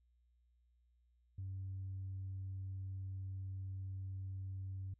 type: tone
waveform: sine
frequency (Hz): 95.5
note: G2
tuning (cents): -45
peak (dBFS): -40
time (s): 1.38-4.94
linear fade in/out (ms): 5
effects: tanh soft clip ceiling -38 dBFS + added 60 Hz sine -70 dBFS peak until 4.99 s